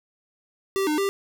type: tone with pitch steps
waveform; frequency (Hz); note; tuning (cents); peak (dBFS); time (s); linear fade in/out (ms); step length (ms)
square; 389.1 / 303.4 / 394.8; G4 / D#4 / G4; -13 / -44 / +12; -22; 0.76-1.09; 0; 110
effects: none